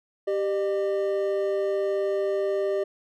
triangle tone pair together, 392 / 605.4 Hz, G4 / D#5, 0 / -48 cents, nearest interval minor sixth, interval 752 cents, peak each -23 / -25 dBFS, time 0.27-2.84 s, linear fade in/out 10 ms, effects none

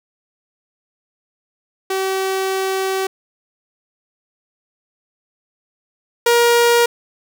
sawtooth tone pair in turn, 382.4 / 473.4 Hz, G4 / A#4, -43 / +27 cents, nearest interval major third, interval 370 cents, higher second, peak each -14 / -7 dBFS, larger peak second, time 1.9-3.07 / 6.26-6.86 s, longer first, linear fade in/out 5 ms, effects none

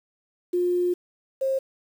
sine tone pair in turn, 355.8 / 534.1 Hz, F4 / C5, +32 / +36 cents, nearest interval perfect fifth, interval 704 cents, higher second, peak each -20 / -21 dBFS, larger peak first, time 0.53-0.94 / 1.41-1.59 s, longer first, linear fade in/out 10 ms, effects 8-bit

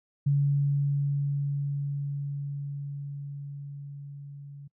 sine tone with level ramp, 141.8 Hz, C#3, 40 cents sharp, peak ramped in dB -20 to -41 dBFS, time 0.26-4.68 s, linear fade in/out 10 ms, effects noise-tail reverb RT60 0.1 s tail -26 dB re dry

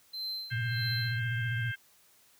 triangle tone with tremolo, 4100 Hz, C8, 36 cents flat, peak -32 dBFS, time 0.13-1.2 s, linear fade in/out 10 ms, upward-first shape sine, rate 1.6 Hz, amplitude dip 95%
harmonic tone, 528 Hz, C5, 16 cents sharp, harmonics 3 / 4 / 5 / 6, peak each -35 / -43 / -48 / -46 dBFS, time 0.5-1.76 s, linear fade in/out 20 ms
sine tone with vibrato, 116.54 Hz, A#2, in tune, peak -30 dBFS, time 0.51-1.72 s, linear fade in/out 20 ms, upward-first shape sine, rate 15 Hz, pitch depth 100 cents each way
effects white hiss -63 dBFS RMS until 2.39 s + high-pass 60 Hz 12 dB/octave

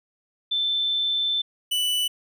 sine / 45% pulse tone pair in turn, 3537 / 2974 Hz, A7 / F#7, +8 / +8 cents, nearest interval minor third, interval 300 cents, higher first, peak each -21 dBFS, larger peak neither, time 0.51-1.42 / 1.71-2.08 s, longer first, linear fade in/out 10 ms, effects none

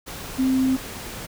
sine tone in noise, 261.6 Hz, C4, in tune, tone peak -17 dBFS, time 0.38-0.77 s, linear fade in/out 20 ms, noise pink, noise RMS -35 dBFS, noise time 0.06-1.27 s, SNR +15 dB, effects none

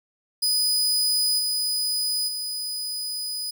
sawtooth tone with level steps, 4978 Hz, D#8, in tune, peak -17 / -20 / -25 dBFS, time 0.42-3.51 s, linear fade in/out 10 ms, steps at 1.38 / 2.27 s, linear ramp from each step 20 ms, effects none

